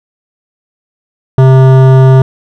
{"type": "tone with hard clipping", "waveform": "sine", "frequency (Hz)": 131.6, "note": "C3", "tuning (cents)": 10, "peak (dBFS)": -3, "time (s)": [1.38, 2.22], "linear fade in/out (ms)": 2, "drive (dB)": 15, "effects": []}